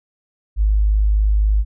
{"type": "tone", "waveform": "sine", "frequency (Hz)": 51.91, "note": "G#1", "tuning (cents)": 0, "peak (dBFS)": -12, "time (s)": [0.56, 1.65], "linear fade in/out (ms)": 50, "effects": []}